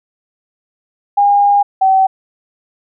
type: tone pair in turn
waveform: sine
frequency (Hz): 811 / 765.5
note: G#5 / G5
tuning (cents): -41 / -41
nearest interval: minor second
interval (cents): 100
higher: first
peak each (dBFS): -7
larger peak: neither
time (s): 1.17-1.63 / 1.81-2.07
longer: first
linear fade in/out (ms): 10
effects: none